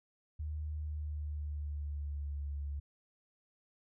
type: tone with pitch glide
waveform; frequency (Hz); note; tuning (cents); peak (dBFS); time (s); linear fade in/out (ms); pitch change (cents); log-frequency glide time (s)
sine; 76.2 to 71.51; D#2 to D2; -36 to -46; -36; 0.39-2.8; 10; -110; 0.75-2.42
effects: none